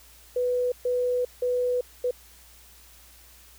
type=tone bursts at uneven times; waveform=sine; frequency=495 Hz; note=B4; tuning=4 cents sharp; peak=-22 dBFS; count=4; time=0.36-0.72 / 0.85-1.25 / 1.42-1.81 / 2.04-2.11 s; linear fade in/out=5 ms; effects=added 60 Hz sine -55 dBFS peak until 3.58 s + white hiss -53 dBFS RMS until 3.58 s